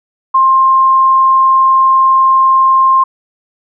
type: tone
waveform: sine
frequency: 1058 Hz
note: C6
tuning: 19 cents sharp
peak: -5 dBFS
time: 0.34-3.04 s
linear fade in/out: 10 ms
effects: none